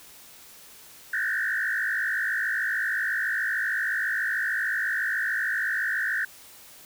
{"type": "tone with frequency modulation", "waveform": "sine", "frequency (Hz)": 1674, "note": "G#6", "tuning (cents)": 13, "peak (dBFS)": -24, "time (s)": [1.13, 6.25], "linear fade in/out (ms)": 5, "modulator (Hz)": 53.7, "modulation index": 3.6, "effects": ["white hiss -49 dBFS RMS until 6.85 s"]}